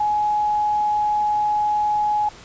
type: tone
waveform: sine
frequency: 840 Hz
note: G#5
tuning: 19 cents sharp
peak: -17 dBFS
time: 0-2.29 s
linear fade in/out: 5 ms
effects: pink hiss -43 dBFS RMS until 2.44 s + resampled to 16000 Hz